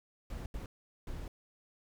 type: noise bursts at uneven times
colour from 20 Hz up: brown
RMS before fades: -41 dBFS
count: 3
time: 0.3-0.46 / 0.54-0.66 / 1.07-1.28 s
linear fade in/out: 2 ms
effects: none